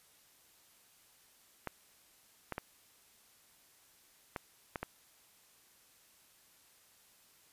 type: clicks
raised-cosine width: 0.5 ms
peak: -22 dBFS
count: 6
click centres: 1.673 / 2.523 / 2.581 / 4.362 / 4.758 / 4.83 s
effects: white hiss -65 dBFS RMS until 7.52 s + resampled to 32000 Hz

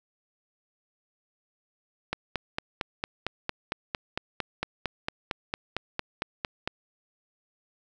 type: click train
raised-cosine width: 0.3 ms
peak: -12 dBFS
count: 21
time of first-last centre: 2.13-6.675 s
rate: 4.4 Hz
effects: none

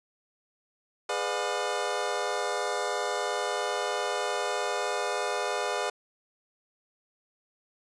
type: chord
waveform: 25% pulse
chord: G# diminished seventh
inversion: none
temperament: just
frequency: 415.3 / 498.4 / 598 / 717.6 Hz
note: G#4 / B4 / D5 / F5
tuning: 0 / +16 / +31 / +47 cents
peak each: -30 dBFS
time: 1.09-5.9 s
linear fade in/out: 5 ms
effects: resampled to 22050 Hz

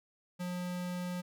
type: tone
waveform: square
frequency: 178.9 Hz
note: F3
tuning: 42 cents sharp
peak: -36 dBFS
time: 0.39-1.22 s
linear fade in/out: 20 ms
effects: none

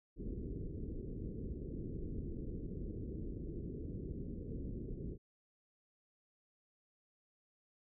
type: low-pass noise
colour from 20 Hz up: pink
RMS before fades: -43 dBFS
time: 0.16-5.18 s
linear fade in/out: 50 ms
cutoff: 440 Hz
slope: 48 dB/octave
effects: none

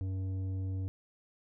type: tone with tanh clipping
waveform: sine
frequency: 94.7 Hz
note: F#2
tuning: 41 cents sharp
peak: -34 dBFS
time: 0.01-0.88 s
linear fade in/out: 0 ms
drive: 9 dB
effects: none

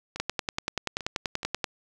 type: two click trains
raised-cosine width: 0.2 ms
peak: -10 / -19 dBFS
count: 16 / 4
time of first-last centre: 0.2-1.642 / 0.16-1.431 s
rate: 10.4 / 2.36 Hz
effects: none

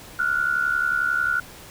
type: tone pair together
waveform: sine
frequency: 1396.9 / 1468.1 Hz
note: F6 / F#6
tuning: 0 / -14 cents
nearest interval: minor second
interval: 86 cents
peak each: -23 / -22 dBFS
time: 0.19-1.4 s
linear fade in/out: 5 ms
effects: pink hiss -43 dBFS RMS until 1.7 s

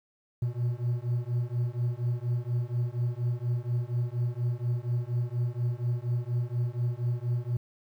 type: beating tone pair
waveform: triangle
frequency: 118.9 / 123.1 Hz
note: A#2 / B2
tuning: +35 / -5 cents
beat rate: 4.2 Hz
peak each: -28 dBFS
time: 0.42-7.57 s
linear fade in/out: 5 ms
effects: 10-bit

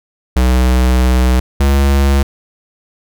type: tone pair in turn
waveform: square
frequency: 63 / 69.24 Hz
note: B1 / C#2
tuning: +35 / -1 cents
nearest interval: major second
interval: 164 cents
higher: second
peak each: -9 dBFS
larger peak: neither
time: 0.36-1.4 / 1.6-2.23 s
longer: first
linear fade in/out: 5 ms
effects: none

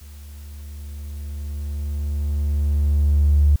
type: tone with level ramp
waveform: triangle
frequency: 73 Hz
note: D2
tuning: 10 cents flat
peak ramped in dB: -36 to -7 dBFS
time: 0.01-3.56 s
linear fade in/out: 5 ms
effects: tanh soft clip ceiling -9 dBFS + white hiss -51 dBFS RMS until 3.6 s

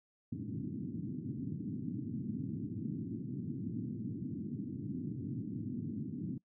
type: band-pass noise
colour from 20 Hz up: white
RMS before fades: -40 dBFS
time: 0.32-6.38 s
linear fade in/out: 5 ms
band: 100 to 300 Hz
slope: 48 dB/octave
effects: noise-tail reverb RT60 0.1 s tail -23 dB re dry

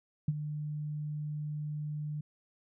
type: tone with ADSR envelope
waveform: sine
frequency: 150 Hz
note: D3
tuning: 37 cents sharp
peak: -23 dBFS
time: 0.28-2.21 s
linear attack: 4 ms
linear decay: 37 ms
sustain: -11 dB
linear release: 6 ms
effects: none

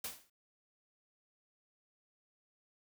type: noise with exponential decay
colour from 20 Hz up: white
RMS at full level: -37 dBFS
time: 0.04-0.3 s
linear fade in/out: 5 ms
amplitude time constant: 56 ms
effects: none

